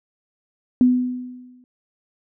sine tone with exponential decay, 250 Hz, B3, 21 cents sharp, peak -9 dBFS, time 0.81-1.64 s, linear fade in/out 1 ms, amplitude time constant 180 ms, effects none

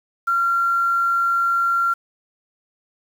sine tone with quantisation, 1375 Hz, F6, 27 cents flat, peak -16 dBFS, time 0.27-1.94 s, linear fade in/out 10 ms, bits 7, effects none

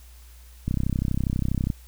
click train, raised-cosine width 5 ms, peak -12 dBFS, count 34, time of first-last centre 0.68-1.702 s, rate 32.3 Hz, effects added 60 Hz sine -45 dBFS peak until 1.87 s + white hiss -55 dBFS RMS until 1.87 s

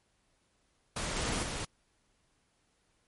pink noise with level steps, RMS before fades -35 / -33 / -37 dBFS, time 0.96-1.65 s, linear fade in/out 5 ms, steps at 1.16 / 1.43 s, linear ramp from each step 2 ms, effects pink hiss -73 dBFS RMS until 3.07 s + MP3 48 kbps

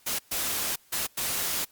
white noise bursts at uneven times, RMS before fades -29 dBFS, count 4, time 0.06-0.19 / 0.31-0.76 / 0.92-1.07 / 1.17-1.65 s, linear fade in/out 10 ms, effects white hiss -60 dBFS RMS until 1.71 s + Opus 48 kbps

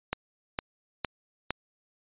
click train, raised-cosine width 0.3 ms, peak -12 dBFS, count 4, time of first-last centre 0.13-1.506 s, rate 2.18 Hz, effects resampled to 8000 Hz

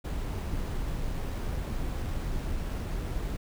brown noise with sample-and-hold, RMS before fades -32 dBFS, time 0.04-3.37 s, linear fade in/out 10 ms, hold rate 11025 Hz, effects none

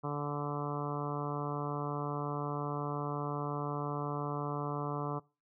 harmonic tone, 145.6 Hz, D3, 15 cents flat, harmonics 1 / 2 / 3 / 4 / 5 / 6 / 7 / 8 / 9, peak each -37 / -41 / -41 / -45 / -44 / -47 / -43 / -43 / -48 dBFS, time 0.03-5.2 s, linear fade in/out 20 ms, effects noise-tail reverb RT60 0.3 s tail -22 dB re dry

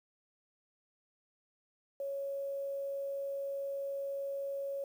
sine tone with quantisation, 554.4 Hz, C#5, in tune, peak -35 dBFS, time 2-4.84 s, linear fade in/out 2 ms, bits 10, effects none

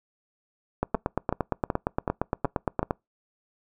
two click trains, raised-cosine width 1 ms, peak -11 / -10 dBFS, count 6 / 19, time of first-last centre 0.95-2.83 / 0.83-2.909 s, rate 2.66 / 8.66 Hz, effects noise-tail reverb RT60 0.2 s tail -26 dB re dry

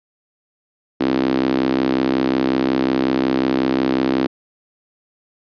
sawtooth tone with high-pass filter, 65.5 Hz, C2, 2 cents sharp, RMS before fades -18 dBFS, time 1-4.27 s, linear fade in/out 10 ms, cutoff 290 Hz, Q 4.3, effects resampled to 11025 Hz

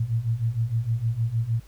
sine beating tone pair, 111 / 117.5 Hz, A2 / A#2, +16 / +14 cents, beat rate 6.5 Hz, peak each -27 / -24 dBFS, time 0-1.6 s, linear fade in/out 5 ms, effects added 50 Hz sine -47 dBFS peak until 1.67 s + pink hiss -57 dBFS RMS until 1.67 s

